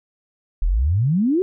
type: exponential sweep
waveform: sine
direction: up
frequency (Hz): 35.72 to 392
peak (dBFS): -15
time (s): 0.62-1.42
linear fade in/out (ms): 0
effects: none